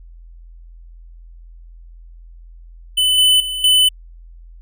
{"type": "tone with level steps", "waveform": "square", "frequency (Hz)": 3010, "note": "F#7", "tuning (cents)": 29, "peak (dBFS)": [-13, -10, -22, -10], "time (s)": [2.97, 3.89], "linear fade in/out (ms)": 10, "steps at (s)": [3.18, 3.4, 3.64], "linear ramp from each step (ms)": 2, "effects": ["added 42 Hz sine -37 dBFS peak until 4.61 s"]}